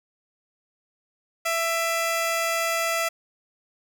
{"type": "tone pair together", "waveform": "15% pulse", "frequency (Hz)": [664.5, 2390], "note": ["E5", "D7"], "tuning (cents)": [14, 30], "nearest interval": "octave + minor seventh", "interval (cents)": 2216, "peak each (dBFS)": [-17, -26], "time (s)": [1.45, 3.09], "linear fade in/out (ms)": 10, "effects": []}